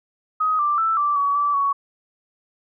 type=tone with pitch steps; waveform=sine; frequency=1259 / 1178 / 1324 / 1170 / 1132 / 1159 / 1119 Hz; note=D#6 / D6 / E6 / D6 / C#6 / D6 / C#6; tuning=+20 / +5 / +7 / -7 / +36 / -23 / +16 cents; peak=-17 dBFS; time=0.4-1.73 s; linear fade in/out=10 ms; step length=190 ms; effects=none